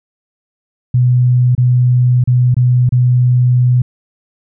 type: tone with dropouts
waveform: sine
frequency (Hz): 124.4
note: B2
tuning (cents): +13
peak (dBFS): -7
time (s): 0.94-3.82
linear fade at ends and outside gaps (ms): 5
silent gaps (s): 1.551-1.578 / 2.24-2.274 / 2.544-2.566 / 2.892-2.922
effects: none